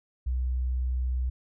sine tone, 62.9 Hz, B1, 32 cents sharp, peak -25 dBFS, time 0.26-1.3 s, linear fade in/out 10 ms, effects none

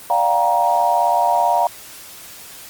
sine chord, G minor seventh, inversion second, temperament just, 588 / 705.6 / 784 / 940.8 Hz, D5 / F5 / G5 / Bb5, +2 / +18 / 0 / +16 cents, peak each -23 / -17 / -22 / -17 dBFS, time 0.1-1.67 s, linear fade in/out 2 ms, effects white hiss -38 dBFS RMS until 2.69 s + Opus 24 kbps

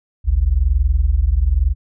sine tone pair together, 51.22 / 72.2 Hz, G#1 / D2, -23 / -29 cents, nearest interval tritone, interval 594 cents, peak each -15 dBFS, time 0.24-1.75 s, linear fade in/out 50 ms, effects none

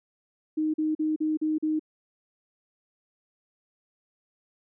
sine tone bursts, 310.4 Hz, D#4, 4 cents flat, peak -23 dBFS, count 6, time 0.57-1.795 s, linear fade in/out 10 ms, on 170 ms, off 41 ms, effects none

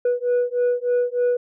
sine beating tone pair, 487.5 / 490.8 Hz, B4 / B4, -23 / -11 cents, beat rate 3.3 Hz, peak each -19 dBFS, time 0.05-1.37 s, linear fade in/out 5 ms, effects tanh soft clip ceiling -15 dBFS

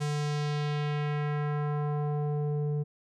square tone with low-pass filter sweep, 147.8 Hz, D3, 11 cents sharp, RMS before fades -30 dBFS, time 0-2.84 s, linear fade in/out 20 ms, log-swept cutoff 8200 to 360 Hz, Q 1.3, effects none

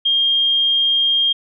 sine tone, 3218 Hz, G7, 45 cents sharp, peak -13 dBFS, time 0.05-1.33 s, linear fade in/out 10 ms, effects none

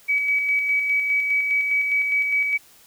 sine tone with tremolo, 2277 Hz, C#7, 46 cents sharp, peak -17 dBFS, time 0.08-2.58 s, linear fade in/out 20 ms, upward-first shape square, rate 4.9 Hz, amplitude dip 35%, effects white hiss -52 dBFS RMS until 2.86 s

